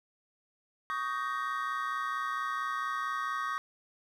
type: chord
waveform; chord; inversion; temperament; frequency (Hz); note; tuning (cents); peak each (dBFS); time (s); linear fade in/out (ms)
triangle; Eb dominant seventh; third; just; 1120.1 / 1244.5 / 1555.6 / 1866.8; Db6 / Eb6 / G6 / Bb6; +18 / 0 / -14 / +2; -33 / -34 / -39 / -38; 0.9-3.58; 0
effects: none